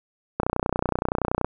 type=click train; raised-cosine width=1 ms; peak=-8 dBFS; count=33; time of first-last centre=0.4-1.446 s; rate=30.6 Hz; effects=none